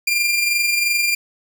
sawtooth tone with amplitude modulation, 2392 Hz, D7, 31 cents sharp, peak -11 dBFS, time 0.07-1.15 s, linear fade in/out 5 ms, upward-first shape sine, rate 22.8 Hz, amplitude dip 40%, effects none

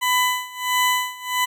20% pulse tone with tremolo, 1000 Hz, B5, 21 cents sharp, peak -11 dBFS, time 0.01-1.46 s, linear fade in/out 20 ms, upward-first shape sine, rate 1.5 Hz, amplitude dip 90%, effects none

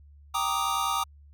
square chord, Eb major seventh, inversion first, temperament equal, 784 / 932.3 / 1174.7 / 1244.5 Hz, G5 / Bb5 / D6 / Eb6, 0 / 0 / 0 / 0 cents, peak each -34 / -32 / -32 / -29 dBFS, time 0.34-1.04 s, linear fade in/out 10 ms, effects added 72 Hz sine -49 dBFS peak until 1.33 s + MP3 96 kbps

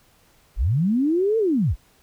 sine linear two-way sweep, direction up then down, 33.37 to 460 to 33.37 Hz, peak -17 dBFS, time 0.56-1.76 s, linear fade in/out 50 ms, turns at 1.38 s, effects pink hiss -58 dBFS RMS until 2.02 s

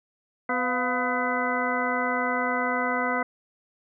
harmonic tone with a mistuned harmonic, 250.9 Hz, B3, 28 cents sharp, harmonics 1 / 2 / 3 / 4 / 5 / 6 / 8, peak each -31 / -31 / -31 / -31 / -31 / -31 / -31 dBFS, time 0.49-3.23 s, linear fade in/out 5 ms, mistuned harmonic 3, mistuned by -97 cents, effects none

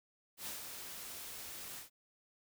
white noise with ADSR envelope, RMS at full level -42 dBFS, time 0.37-1.9 s, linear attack 92 ms, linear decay 140 ms, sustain -5 dB, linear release 120 ms, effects none

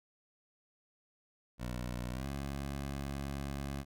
15% pulse tone with pitch glide, 61.1 to 69.38 Hz, B1 to C#2, -18 to +2 cents, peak -31 dBFS, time 1.58-3.85 s, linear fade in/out 50 ms, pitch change +220 cents, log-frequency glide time 2.11-2.27 s, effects none

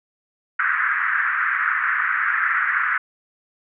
pink band-pass noise, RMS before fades -21 dBFS, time 0.59-2.98 s, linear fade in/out 5 ms, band 1300 to 1900 Hz, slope 48 dB/octave, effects none

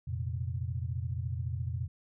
sine chord, F suspended fourth, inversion none, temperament equal, 87.31 / 116.54 / 130.81 Hz, F2 / Bb2 / C3, 0 / 0 / 0 cents, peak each -35 / -36 / -38 dBFS, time 0.07-1.88 s, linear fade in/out 10 ms, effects none

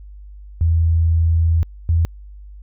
sine tone pair in turn, 82.41 / 82.98 Hz, E2 / E2, 0 / +12 cents, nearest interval unison, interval 12 cents, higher second, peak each -12 dBFS, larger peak neither, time 0.61-1.63 / 1.89-2.05 s, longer first, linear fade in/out 0 ms, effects added 50 Hz sine -35 dBFS peak until 2.62 s

